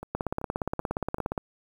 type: two click trains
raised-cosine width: 1 ms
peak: -23 / -14 dBFS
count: 4 / 22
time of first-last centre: 0.03-1.184 / 0.15-1.378 s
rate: 2.6 / 17.1 Hz
effects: 8-bit